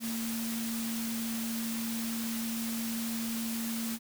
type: tone in noise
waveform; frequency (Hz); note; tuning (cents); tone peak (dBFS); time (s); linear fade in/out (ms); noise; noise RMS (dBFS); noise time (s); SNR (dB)
sine; 228.2; A#3; -37; -33; 0-3.99; 50; white; -39; 0-3.99; +3
effects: none